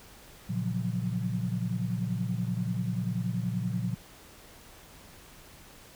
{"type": "chord", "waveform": "sine", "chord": "Gb major seventh", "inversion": "first", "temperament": "equal", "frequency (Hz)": [116.54, 138.59, 174.61, 185], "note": ["Bb2", "Db3", "F3", "Gb3"], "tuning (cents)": [0, 0, 0, 0], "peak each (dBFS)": [-32, -37, -33, -34], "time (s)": [0.49, 3.95], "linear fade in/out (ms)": 10, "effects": ["pink hiss -52 dBFS RMS until 5.95 s"]}